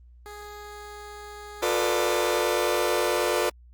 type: tone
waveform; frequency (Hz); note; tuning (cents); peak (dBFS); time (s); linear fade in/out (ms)
15% pulse; 415.3; G#4; 0; -33; 0.26-2.42; 0
type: chord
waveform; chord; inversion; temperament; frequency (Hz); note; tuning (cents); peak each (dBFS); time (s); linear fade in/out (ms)
sawtooth; B half-diminished seventh; second; just; 355.6 / 444.5 / 493.9 / 592.7; F4 / A4 / B4 / D5; +31 / +18 / 0 / +16; -24; 1.62-3.5; 10
effects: added 60 Hz sine -48 dBFS peak until 3.73 s + Opus 24 kbps